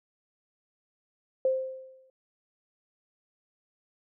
sine tone with exponential decay, 523.3 Hz, C5, in tune, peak -20 dBFS, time 1.45-2.1 s, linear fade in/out 2 ms, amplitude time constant 140 ms, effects none

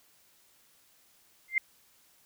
sine tone with exponential growth, 2093 Hz, C7, in tune, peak -19 dBFS, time 1.48-1.58 s, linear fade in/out 2 ms, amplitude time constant 21 ms, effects white hiss -64 dBFS RMS until 2.25 s

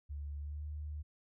sine tone with pitch glide, 72.4 to 75.08 Hz, D2 to D2, -24 to +39 cents, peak -39 dBFS, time 0.09-1.03 s, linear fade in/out 20 ms, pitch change +63 cents, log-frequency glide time 0.38-0.64 s, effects none

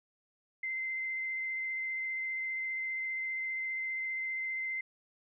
sine tone with vibrato, 2074 Hz, C7, 16 cents flat, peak -33 dBFS, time 0.63-4.81 s, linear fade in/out 5 ms, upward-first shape triangle, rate 15 Hz, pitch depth 12 cents each way, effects none

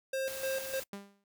square tone with tremolo, 532 Hz, C5, 29 cents sharp, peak -32 dBFS, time 0.13-0.8 s, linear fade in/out 5 ms, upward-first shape square, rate 3.3 Hz, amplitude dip 65%
white noise, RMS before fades -43 dBFS, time 0.27-0.84 s, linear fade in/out 10 ms
sawtooth tone with exponential decay, 199.8 Hz, G3, 33 cents sharp, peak -34 dBFS, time 0.93-1.24 s, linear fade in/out 2 ms, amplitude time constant 66 ms
effects noise-tail reverb RT60 0.1 s tail -25 dB re dry

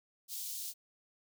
white high-pass noise, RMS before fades -41 dBFS, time 0.28-0.74 s, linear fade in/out 50 ms, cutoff 3700 Hz, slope 24 dB/octave, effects none

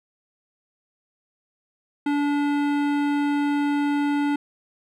sine tone with hard clipping, 288.7 Hz, D4, 30 cents flat, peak -22 dBFS, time 2.06-4.36 s, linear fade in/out 5 ms, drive 16 dB, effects none

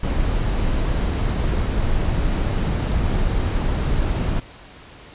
brown noise, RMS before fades -20 dBFS, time 0.03-4.4 s, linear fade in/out 5 ms, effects pink hiss -43 dBFS RMS until 5.14 s + resampled to 8000 Hz

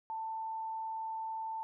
sine tone, 889 Hz, A5, 18 cents sharp, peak -36 dBFS, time 0.1-1.63 s, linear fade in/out 0 ms, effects none

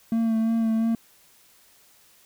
triangle tone with vibrato, 225.4 Hz, A3, 42 cents sharp, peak -18 dBFS, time 0.12-0.95 s, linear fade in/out 2 ms, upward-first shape sine, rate 2.9 Hz, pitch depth 23 cents each way, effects white hiss -57 dBFS RMS until 2.25 s

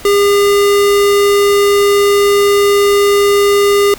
square tone, 404.6 Hz, G#4, 45 cents flat, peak -8 dBFS, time 0.05-3.94 s, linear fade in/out 2 ms, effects pink hiss -33 dBFS RMS until 3.98 s

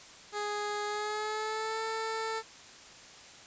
15% pulse tone with pitch glide, 415.3 to 445.1 Hz, G#4 to A4, 0 to +20 cents, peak -26 dBFS, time 0.32-2.43 s, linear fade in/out 50 ms, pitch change +120 cents, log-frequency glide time 0.85-1.81 s, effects white hiss -51 dBFS RMS until 3.46 s + resampled to 16000 Hz

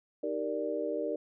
sine chord, Eb major seventh, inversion none, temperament equal, 311.1 / 392 / 466.2 / 587.3 Hz, Eb4 / G4 / Bb4 / D5, 0 / 0 / 0 / 0 cents, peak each -37 / -38 / -35 / -35 dBFS, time 0.23-1.16 s, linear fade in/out 5 ms, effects none

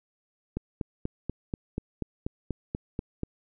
click train, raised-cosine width 3 ms, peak -17 dBFS, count 12, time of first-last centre 0.57-3.233 s, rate 4.13 Hz, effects none

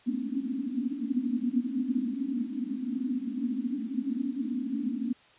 pink band-pass noise, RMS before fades -31 dBFS, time 0.06-5.13 s, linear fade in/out 5 ms, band 230 to 280 Hz, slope 96 dB/octave, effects white hiss -58 dBFS RMS until 5.38 s + resampled to 8000 Hz

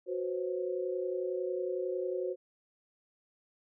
sine tone cluster, 368.1 / 502 / 533 Hz, F#4 / B4 / C5, -9 / +28 / +32 cents, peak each -34 / -38 / -37 dBFS, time 0.06-2.36 s, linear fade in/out 50 ms, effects none

